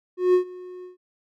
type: tone with ADSR envelope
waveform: triangle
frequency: 363.4 Hz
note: F#4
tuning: 31 cents flat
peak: -11 dBFS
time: 0.17-0.97 s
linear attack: 170 ms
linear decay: 100 ms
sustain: -23 dB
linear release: 130 ms
effects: none